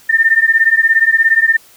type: beating tone pair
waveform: sine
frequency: 1797 / 1814 Hz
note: A6 / A#6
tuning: +36 / -48 cents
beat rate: 17 Hz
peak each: -11 dBFS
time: 0.09-1.57 s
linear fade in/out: 10 ms
effects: white hiss -45 dBFS RMS until 1.76 s